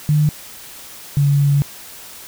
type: tone pair in turn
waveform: sine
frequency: 150.1 / 141.99 Hz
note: D3 / C#3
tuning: +38 / +42 cents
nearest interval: minor second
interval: 96 cents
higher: first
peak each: -11 dBFS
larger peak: neither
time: 0.09-0.29 / 1.17-1.62 s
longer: second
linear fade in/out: 0 ms
effects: white hiss -37 dBFS RMS until 2.27 s